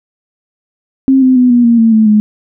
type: tone with pitch steps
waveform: sine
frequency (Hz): 266.7 / 258.1 / 249.7 / 241.6 / 233.8 / 226.2 / 218.9 / 211.8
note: C4 / C4 / B3 / B3 / A#3 / A3 / A3 / G#3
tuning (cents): +33 / -23 / +19 / -38 / +5 / +48 / -9 / +34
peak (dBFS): -4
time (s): 1.08-2.2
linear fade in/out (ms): 0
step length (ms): 140
effects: none